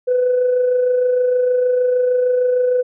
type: tone with amplitude modulation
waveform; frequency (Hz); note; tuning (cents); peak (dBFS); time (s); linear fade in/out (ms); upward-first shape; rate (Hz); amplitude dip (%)
sine; 499.2; B4; +19; -10; 0.07-2.83; 20; sine; 26.5; 40
effects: tanh soft clip ceiling -9 dBFS